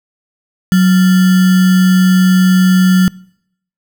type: tone with sample-and-hold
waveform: sine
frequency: 185 Hz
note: F#3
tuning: in tune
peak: -5 dBFS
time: 0.72-3.08 s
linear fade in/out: 0 ms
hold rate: 1575 Hz
effects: noise-tail reverb RT60 0.7 s tail -24 dB re dry